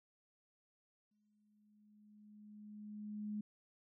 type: tone with exponential growth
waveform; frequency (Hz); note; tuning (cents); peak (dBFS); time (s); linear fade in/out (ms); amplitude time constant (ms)
sine; 210; G#3; +19; -38; 1.11-3.41; 5; 500
effects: none